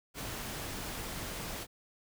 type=noise; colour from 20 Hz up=pink; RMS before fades=-40 dBFS; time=0.14-1.67 s; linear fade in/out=50 ms; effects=none